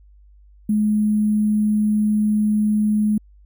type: tone with sample-and-hold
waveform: sine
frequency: 211.5 Hz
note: G#3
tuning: 32 cents sharp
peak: -15 dBFS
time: 0.69-3.18 s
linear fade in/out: 5 ms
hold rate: 11025 Hz
effects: added 50 Hz sine -46 dBFS peak until 3.45 s